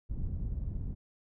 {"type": "low-pass noise", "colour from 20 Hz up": "pink", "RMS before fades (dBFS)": -35, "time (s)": [0.09, 0.95], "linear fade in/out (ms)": 20, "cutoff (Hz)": 120, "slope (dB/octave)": 12, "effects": []}